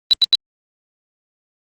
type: tone bursts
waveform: sine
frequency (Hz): 3951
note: B7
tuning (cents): 0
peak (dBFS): -7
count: 3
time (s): 0.11-0.351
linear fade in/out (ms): 0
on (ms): 23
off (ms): 86
effects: Opus 32 kbps